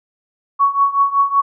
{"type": "tone with tremolo", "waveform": "sine", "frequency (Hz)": 1116, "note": "C#6", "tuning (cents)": 11, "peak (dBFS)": -8, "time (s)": [0.59, 1.42], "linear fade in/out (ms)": 20, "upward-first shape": "triangle", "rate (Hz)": 5.3, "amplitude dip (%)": 90, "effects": []}